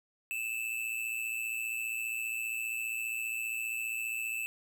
square tone with amplitude modulation, 2637 Hz, E7, in tune, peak -31 dBFS, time 0.31-4.46 s, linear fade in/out 0 ms, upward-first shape sine, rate 115 Hz, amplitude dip 65%, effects none

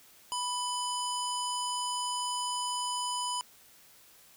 harmonic tone with a mistuned harmonic, 1000 Hz, B5, 21 cents sharp, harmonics 1 / 3 / 5 / 7 / 9 / 10, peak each -33 / -38 / -40 / -41 / -43 / -43 dBFS, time 0.32-3.41 s, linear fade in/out 0 ms, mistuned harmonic 1, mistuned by -28 cents, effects white hiss -58 dBFS RMS until 4.36 s

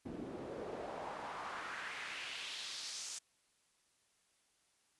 pink noise with band-pass filter sweep, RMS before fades -45 dBFS, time 0.05-3.19 s, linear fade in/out 10 ms, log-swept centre 260 to 6900 Hz, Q 1.9, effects white hiss -75 dBFS RMS until 4.99 s + resampled to 24000 Hz

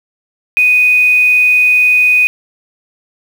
sine tone with quantisation, 2489 Hz, D#7, in tune, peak -6 dBFS, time 0.57-2.27 s, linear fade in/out 0 ms, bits 5, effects none

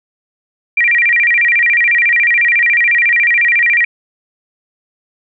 sine tone with vibrato, 2119 Hz, C7, 21 cents sharp, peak -8 dBFS, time 0.77-3.85 s, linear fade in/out 5 ms, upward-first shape square, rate 14 Hz, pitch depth 190 cents each way, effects none

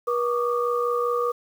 sine tone cluster, 481.6 / 1146 / 1211 Hz, B4 / D6 / D#6, -44 / -43 / -47 cents, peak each -23 / -29 / -27 dBFS, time 0.07-1.32 s, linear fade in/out 10 ms, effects 8-bit

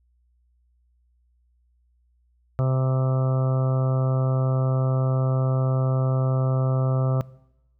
harmonic tone, 130.81 Hz, C3, in tune, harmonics 1 / 2 / 3 / 4 / 5 / 6 / 7 / 8 / 9 / 10, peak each -19 / -35 / -35 / -32 / -33 / -43 / -44 / -46 / -38 / -40 dBFS, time 2.59-7.21 s, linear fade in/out 0 ms, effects noise-tail reverb RT60 0.9 s tail -21 dB re dry + added 60 Hz sine -61 dBFS peak until 7.79 s

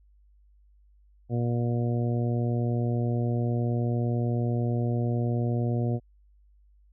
harmonic tone, 119.4 Hz, A#2, 42 cents sharp, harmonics 1 / 2 / 3 / 4 / 5 / 6, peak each -25 / -31 / -35 / -37 / -39 / -41 dBFS, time 1.29-6 s, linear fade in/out 50 ms, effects added 50 Hz sine -56 dBFS peak until 6.92 s

